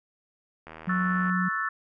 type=click train; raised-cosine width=0.5 ms; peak=-27 dBFS; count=51; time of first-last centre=0.67-1.295 s; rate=80 Hz
type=tone; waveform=sine; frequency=182 Hz; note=F#3; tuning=28 cents flat; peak=-25 dBFS; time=0.87-1.49 s; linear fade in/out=10 ms
type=chord; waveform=sine; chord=F# minor seventh; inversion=second; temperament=equal; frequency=1108.7 / 1318.5 / 1480 / 1760 Hz; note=C#6 / E6 / F#6 / A6; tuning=0 / 0 / 0 / 0 cents; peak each=-34 / -30 / -35 / -30 dBFS; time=0.89-1.69 s; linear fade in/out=5 ms
effects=none